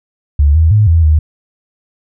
sine tone with pitch steps, 72.2 / 80.5 / 106.2 / 82.6 / 77.3 Hz, D2 / E2 / G#2 / E2 / D#2, -29 / -41 / +39 / +4 / -11 cents, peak -5 dBFS, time 0.39-1.19 s, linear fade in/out 5 ms, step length 160 ms, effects none

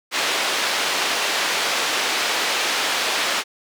white band-pass noise, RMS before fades -22 dBFS, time 0.11-3.44 s, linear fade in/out 50 ms, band 380 to 4000 Hz, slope 12 dB/octave, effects none

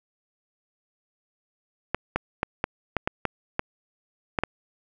clicks, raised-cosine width 0.5 ms, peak -8 dBFS, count 10, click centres 1.946 / 2.16 / 2.431 / 2.641 / 2.967 / 3.075 / 3.253 / 3.594 / 4.388 / 4.436 s, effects none

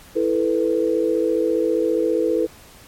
sine chord, E suspended fourth, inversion none, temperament just, 329.6 / 439.5 / 494.4 Hz, E4 / A4 / B4, 0 / -2 / +2 cents, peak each -21 dBFS, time 0.15-2.47 s, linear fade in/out 20 ms, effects pink hiss -46 dBFS RMS until 2.87 s + MP3 64 kbps

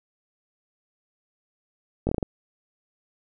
slowing click train, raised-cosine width 2 ms, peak -11 dBFS, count 6, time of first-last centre 2.07-2.228 s, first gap 20 ms, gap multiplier 1.23, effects none

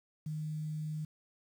sine tone with quantisation, 154.2 Hz, D#3, 15 cents flat, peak -35 dBFS, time 0.26-1.05 s, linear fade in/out 5 ms, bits 10, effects none

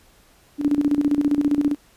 sine tone with tremolo, 290 Hz, D4, 22 cents flat, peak -14 dBFS, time 0.58-1.76 s, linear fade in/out 50 ms, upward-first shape square, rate 15 Hz, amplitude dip 70%, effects pink hiss -55 dBFS RMS until 1.96 s + resampled to 32000 Hz

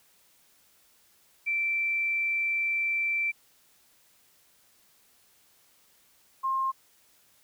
sine tone pair in turn, 2340 / 1063.6 Hz, D7 / C6, -7 / +28 cents, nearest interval octave + major second, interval 1365 cents, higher first, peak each -25 dBFS, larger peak neither, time 1.46-3.32 / 6.43-6.72 s, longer first, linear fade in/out 20 ms, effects white hiss -63 dBFS RMS until 7.43 s

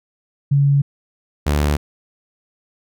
sine / sawtooth tone pair in turn, 140.9 / 73.55 Hz, C#3 / D2, +29 / +3 cents, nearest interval major seventh, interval 1126 cents, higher first, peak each -11 dBFS, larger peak neither, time 0.51-0.82 / 1.46-1.77 s, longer neither, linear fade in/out 10 ms, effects none

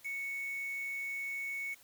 sine tone with quantisation, 2217 Hz, C#7, in tune, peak -36 dBFS, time 0.04-1.75 s, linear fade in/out 20 ms, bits 8, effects white hiss -61 dBFS RMS until 1.83 s

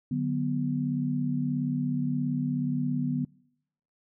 sine chord, B minor, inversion first, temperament just, 148.16 / 185.21 / 246.9 Hz, D3 / F#3 / B3, +16 / +2 / 0 cents, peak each -30 / -34 / -28 dBFS, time 0.11-3.25 s, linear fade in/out 5 ms, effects noise-tail reverb RT60 0.8 s tail -26 dB re dry

